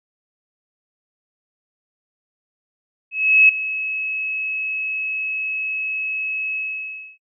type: tone with ADSR envelope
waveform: sine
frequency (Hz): 2576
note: E7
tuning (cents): -41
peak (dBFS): -7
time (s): 3.11-7.18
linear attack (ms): 380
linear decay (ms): 5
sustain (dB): -15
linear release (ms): 620
effects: noise-tail reverb RT60 0.1 s tail -26 dB re dry